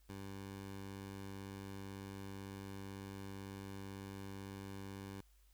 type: tone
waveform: 15% pulse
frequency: 98 Hz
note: G2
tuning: in tune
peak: -40 dBFS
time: 0.09-5.21 s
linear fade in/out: 5 ms
effects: added 50 Hz sine -65 dBFS peak until 5.53 s + white hiss -75 dBFS RMS until 5.53 s